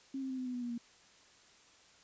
sine tone with pitch steps, 270 / 264.9 / 259.9 / 255 / 250.2 / 245.5 / 240.8 / 236.3 Hz, C#4 / C4 / C4 / C4 / B3 / B3 / B3 / A#3, -45 / +22 / -11 / -44 / +23 / -10 / -44 / +24 cents, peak -36 dBFS, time 0.14-0.78 s, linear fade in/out 5 ms, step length 80 ms, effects white hiss -62 dBFS RMS until 2.03 s + resampled to 16000 Hz

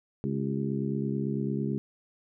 harmonic tone with a mistuned harmonic, 69 Hz, C#2, 7 cents flat, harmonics 2 / 3 / 4 / 5 / 6, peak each -32 / -31 / -36 / -37 / -37 dBFS, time 0.24-1.78 s, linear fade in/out 0 ms, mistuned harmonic 6, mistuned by -54 cents, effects none

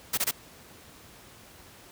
white noise bursts, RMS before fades -26 dBFS, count 3, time 0.13-0.312 s, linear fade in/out 10 ms, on 46 ms, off 22 ms, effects pink hiss -51 dBFS RMS until 1.91 s + high-pass 60 Hz 12 dB/octave

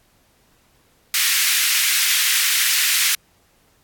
pink high-pass noise, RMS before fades -18 dBFS, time 1.14-3.15 s, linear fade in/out 2 ms, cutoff 1800 Hz, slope 24 dB/octave, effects pink hiss -59 dBFS RMS until 3.83 s + AAC 64 kbps

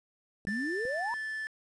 clicks, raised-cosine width 2 ms, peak -33 dBFS, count 3, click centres 0.451 / 0.484 / 0.853 s
triangle tone with pitch glide, 1770 to 1751.7 Hz, A6 to A6, +10 to -8 cents, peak -32 dBFS, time 0.47-1.47 s, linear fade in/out 0 ms, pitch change -18 cents, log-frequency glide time 0.82-1.09 s
sine exponential sweep, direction up, 187.3 to 987.8 Hz, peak -32 dBFS, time 0.47-1.14 s, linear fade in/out 0 ms
effects resampled to 22050 Hz + 9-bit

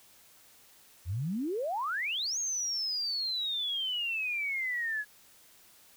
sine exponential two-way sweep, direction up then down, 79.3 to 6600 to 1668 Hz, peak -30 dBFS, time 1.05-5.05 s, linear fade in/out 50 ms, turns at 2.38 s, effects white hiss -59 dBFS RMS until 5.96 s

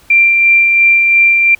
sine tone with tremolo, 2366 Hz, D7, 12 cents sharp, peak -4 dBFS, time 0.1-1.55 s, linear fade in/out 5 ms, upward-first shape sine, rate 2.9 Hz, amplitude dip 30%, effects pink hiss -45 dBFS RMS until 1.59 s

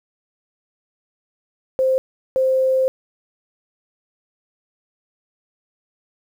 sine tone pair in turn, 523.3 / 523.3 Hz, C5 / C5, 0 / 0 cents, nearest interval unison, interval 0 cents, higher neither, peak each -14 dBFS, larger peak neither, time 1.79-1.98 / 2.36-2.88 s, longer second, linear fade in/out 0 ms, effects 8-bit

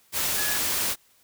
sine tone in noise, 1691 Hz, G#6, 31 cents sharp, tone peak -31 dBFS, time 0.35-0.6 s, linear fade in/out 50 ms, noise white, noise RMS -26 dBFS, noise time 0.12-0.96 s, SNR -8 dB, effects white hiss -61 dBFS RMS until 1.23 s

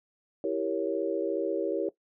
sine chord, E diminished seventh, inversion none, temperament equal, 329.6 / 392 / 466.2 / 554.4 Hz, E4 / G4 / Bb4 / Db5, 0 / 0 / 0 / 0 cents, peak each -32 dBFS, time 0.44-1.89 s, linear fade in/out 2 ms, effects noise-tail reverb RT60 0.1 s tail -17 dB re dry

